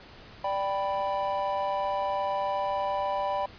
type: chord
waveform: triangle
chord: G major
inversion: second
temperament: equal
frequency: 587.3 / 784 / 987.8 Hz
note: D5 / G5 / B5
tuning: 0 / 0 / 0 cents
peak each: -29 dBFS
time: 0.44-3.46 s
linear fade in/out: 5 ms
effects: pink hiss -49 dBFS RMS until 3.58 s + resampled to 11025 Hz